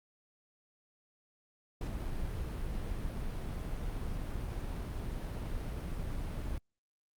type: noise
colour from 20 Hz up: brown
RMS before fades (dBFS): -37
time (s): 1.81-6.58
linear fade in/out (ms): 2
effects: Opus 48 kbps